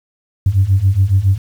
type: beating tone pair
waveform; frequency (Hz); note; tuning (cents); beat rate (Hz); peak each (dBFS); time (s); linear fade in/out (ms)
sine; 92.6 / 99.8; F#2 / G2; +2 / +32; 7.2; -13 / -11; 0.46-1.38; 5
effects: tanh soft clip ceiling -3 dBFS + 7-bit